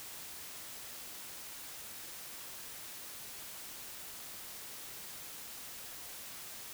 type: silence
effects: white hiss -47 dBFS RMS until 6.73 s